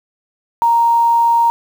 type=tone with quantisation; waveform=sine; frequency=932.3 Hz; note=A#5; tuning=in tune; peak=-9 dBFS; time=0.62-1.5 s; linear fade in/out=0 ms; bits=6; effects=none